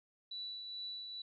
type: tone with tremolo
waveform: sine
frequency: 3951 Hz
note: B7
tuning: in tune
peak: -40 dBFS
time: 0.31-1.22 s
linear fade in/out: 5 ms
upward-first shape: triangle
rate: 2.3 Hz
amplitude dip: 40%
effects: none